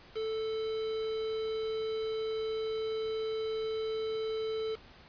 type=tone with quantisation; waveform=triangle; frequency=440 Hz; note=A4; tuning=in tune; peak=-30 dBFS; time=0.15-4.76 s; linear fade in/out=20 ms; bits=7; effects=pink hiss -55 dBFS RMS until 5.08 s + resampled to 11025 Hz